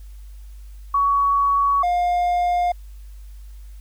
sine / triangle tone pair in turn, 1124 / 708.1 Hz, C#6 / F5, +24 / +24 cents, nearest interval minor sixth, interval 800 cents, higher first, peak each -15 dBFS, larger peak neither, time 0.94-1.83 / 1.83-2.72 s, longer neither, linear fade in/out 5 ms, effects added 50 Hz sine -36 dBFS peak until 3.8 s + white hiss -58 dBFS RMS until 3.8 s

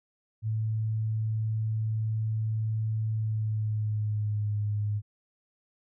sine tone with pitch glide, 109.8 to 104.36 Hz, A2 to G#2, -3 to +9 cents, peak -26 dBFS, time 0.42-5.02 s, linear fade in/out 50 ms, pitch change -88 cents, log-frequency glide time 3.13-4.55 s, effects none

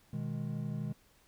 triangle chord, G# minor, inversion first, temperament equal, 123.47 / 155.56 / 207.7 Hz, B2 / D#3 / G#3, 0 / 0 / 0 cents, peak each -37 / -36 / -38 dBFS, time 0.13-0.93 s, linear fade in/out 5 ms, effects pink hiss -66 dBFS RMS until 1.27 s

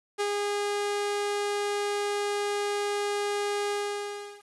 sawtooth tone with ADSR envelope, 409.2 Hz, G#4, 26 cents flat, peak -21 dBFS, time 0.18-4.44 s, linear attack 25 ms, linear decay 56 ms, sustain -2 dB, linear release 730 ms, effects resampled to 24000 Hz + 9-bit

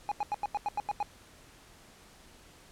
triangle tone bursts, 827 Hz, G#5, 8 cents flat, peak -26 dBFS, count 9, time 0.09-1.028 s, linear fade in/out 0 ms, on 26 ms, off 88 ms, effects pink hiss -56 dBFS RMS until 2.71 s + low-pass 11000 Hz 12 dB/octave

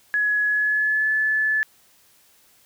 sine tone with pitch glide, 1686 to 1732.4 Hz, G#6 to A6, +26 to -27 cents, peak -18 dBFS, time 0.14-1.63 s, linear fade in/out 0 ms, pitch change +47 cents, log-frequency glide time 0.45-1.1 s, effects white hiss -57 dBFS RMS until 2.65 s

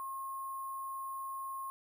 sine tone with sample-and-hold, 1074 Hz, C6, 45 cents sharp, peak -38 dBFS, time 0-1.7 s, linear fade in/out 0 ms, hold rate 11025 Hz, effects none

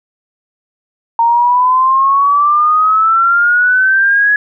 sine exponential sweep, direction up, 920 to 1688 Hz, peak -7 dBFS, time 1.19-4.36 s, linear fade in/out 2 ms, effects none

